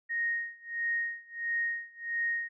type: tone with tremolo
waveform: sine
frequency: 1864.7 Hz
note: A#6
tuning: in tune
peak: -27 dBFS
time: 0.09-2.49 s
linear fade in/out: 20 ms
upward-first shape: sine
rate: 1.5 Hz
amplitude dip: 95%
effects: none